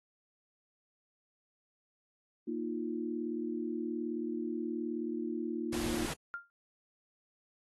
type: chord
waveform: sine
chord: Bb suspended fourth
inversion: none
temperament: just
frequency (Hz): 233.1 / 310.8 / 349.6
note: Bb3 / Eb4 / F4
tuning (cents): 0 / -2 / +2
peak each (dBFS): -38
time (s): 2.47-6.06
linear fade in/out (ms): 10
type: noise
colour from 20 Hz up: pink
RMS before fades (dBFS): -39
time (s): 5.72-6.14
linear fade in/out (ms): 10
type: tone with exponential decay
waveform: sine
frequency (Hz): 1396.9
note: F6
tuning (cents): 0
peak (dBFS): -33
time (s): 6.34-6.5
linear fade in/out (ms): 0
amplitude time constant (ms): 33
effects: AAC 32 kbps